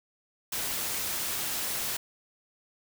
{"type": "noise", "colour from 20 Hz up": "white", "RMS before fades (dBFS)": -32, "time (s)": [0.52, 1.97], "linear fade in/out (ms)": 5, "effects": []}